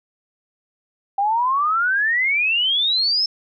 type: exponential sweep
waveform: sine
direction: up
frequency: 780 to 5330 Hz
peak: -16 dBFS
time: 1.18-3.26 s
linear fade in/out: 5 ms
effects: none